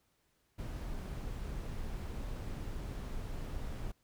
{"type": "noise", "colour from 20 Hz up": "brown", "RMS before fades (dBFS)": -40, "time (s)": [0.58, 3.92], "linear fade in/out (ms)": 10, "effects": ["pink hiss -75 dBFS RMS until 4.03 s"]}